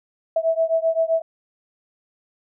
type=beating tone pair; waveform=sine; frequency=650 / 657.7 Hz; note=E5 / E5; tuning=-24 / -4 cents; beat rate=7.7 Hz; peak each=-20 / -21 dBFS; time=0.36-1.22 s; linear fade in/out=5 ms; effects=none